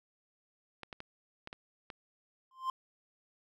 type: clicks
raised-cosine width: 0.3 ms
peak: -27 dBFS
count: 6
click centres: 0.833 / 0.928 / 1.004 / 1.474 / 1.529 / 1.902 s
type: tone with exponential growth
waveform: triangle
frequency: 1046 Hz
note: C6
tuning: 1 cent flat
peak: -26 dBFS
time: 2.51-2.7 s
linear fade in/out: 2 ms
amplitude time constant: 41 ms
effects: none